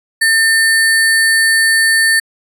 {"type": "tone with sample-and-hold", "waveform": "sine", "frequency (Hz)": 1800, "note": "A6", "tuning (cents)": 39, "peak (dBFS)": -8, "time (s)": [0.21, 2.2], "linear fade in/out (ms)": 10, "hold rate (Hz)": 6300, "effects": ["resampled to 32000 Hz"]}